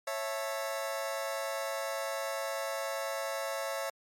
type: chord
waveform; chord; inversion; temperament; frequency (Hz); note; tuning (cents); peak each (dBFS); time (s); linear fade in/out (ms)
sawtooth; A major; first; just; 550 / 660 / 880; C#5 / E5 / A5; -14 / +2 / 0; -32 / -33 / -38; 0.07-3.9; 5
effects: MP3 64 kbps